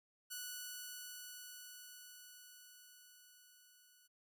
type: tone with level ramp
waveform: 5% pulse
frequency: 1477 Hz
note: F#6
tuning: 3 cents flat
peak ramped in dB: -32 to -55 dBFS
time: 0.3-4.08 s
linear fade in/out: 20 ms
effects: none